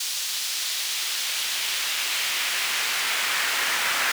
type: noise with high-pass filter sweep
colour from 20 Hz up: brown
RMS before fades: -26 dBFS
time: 0-4.12 s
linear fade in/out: 5 ms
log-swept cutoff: 4500 to 1600 Hz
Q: 1.1
effects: none